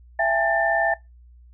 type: tone cluster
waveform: sine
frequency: 668 / 802 / 861 / 1784 Hz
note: E5 / G5 / A5 / A6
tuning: +23 / +39 / -38 / +23 cents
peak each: -22 / -25 / -31 / -22 dBFS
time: 0.19-0.94 s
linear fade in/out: 5 ms
effects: noise-tail reverb RT60 0.2 s tail -22 dB re dry + added 60 Hz sine -46 dBFS peak until 1.53 s